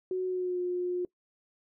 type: tone with pitch glide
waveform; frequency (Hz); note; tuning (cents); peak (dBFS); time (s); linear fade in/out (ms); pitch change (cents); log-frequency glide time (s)
sine; 370 to 358; F#4 to F4; 0 to +43; -28; 0.11-1.05; 2; -57; 0.26-0.6
effects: noise-tail reverb RT60 0.1 s tail -22 dB re dry